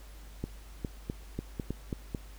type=clicks; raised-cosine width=3 ms; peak=-20 dBFS; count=8; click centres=0.44 / 0.848 / 1.099 / 1.39 / 1.598 / 1.706 / 1.928 / 2.148 s; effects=added 50 Hz sine -46 dBFS peak until 2.38 s + pink hiss -56 dBFS RMS until 2.38 s